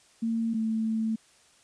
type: tone pair in turn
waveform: sine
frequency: 227.5 / 221.8 Hz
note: A#3 / A3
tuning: -42 / +14 cents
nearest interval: unison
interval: 44 cents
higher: first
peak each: -25 dBFS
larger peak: neither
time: 0.22-0.54 / 0.54-1.16 s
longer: second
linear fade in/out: 10 ms
effects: white hiss -60 dBFS RMS until 1.63 s + resampled to 22050 Hz